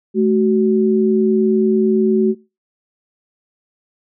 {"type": "tone pair together", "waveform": "sine", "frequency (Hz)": [216.3, 375.1], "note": ["A3", "F#4"], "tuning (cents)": [-29, 24], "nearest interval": "minor seventh", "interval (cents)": 953, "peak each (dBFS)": -14, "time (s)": [0.14, 2.35], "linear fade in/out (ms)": 50, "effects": ["noise-tail reverb RT60 0.3 s tail -24 dB re dry"]}